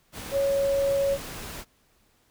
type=tone in noise; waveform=sine; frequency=554.4 Hz; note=C#5; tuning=in tune; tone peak=-21 dBFS; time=0.31-1.18 s; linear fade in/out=50 ms; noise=pink; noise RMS=-38 dBFS; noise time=0.12-1.65 s; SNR=+14 dB; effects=pink hiss -65 dBFS RMS until 2.3 s